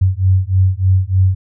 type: beating tone pair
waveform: sine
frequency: 92.5 / 95.8 Hz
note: F#2 / G2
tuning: 0 / -39 cents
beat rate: 3.3 Hz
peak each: -13 dBFS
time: 0.01-1.35 s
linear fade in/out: 10 ms
effects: none